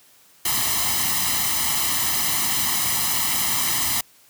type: noise with comb filter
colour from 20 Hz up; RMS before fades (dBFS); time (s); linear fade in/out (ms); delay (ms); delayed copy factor
white; -22; 0.45-4.01; 5; 0.99; +0.75
effects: white hiss -54 dBFS RMS until 4.29 s + high-pass 60 Hz 12 dB/octave